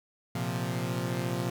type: chord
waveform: sawtooth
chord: Bb suspended second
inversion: none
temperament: equal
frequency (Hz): 116.54 / 130.81 / 174.61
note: Bb2 / C3 / F3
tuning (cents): 0 / 0 / 0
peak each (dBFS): -30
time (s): 0.35-1.5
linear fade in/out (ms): 5
effects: 10-bit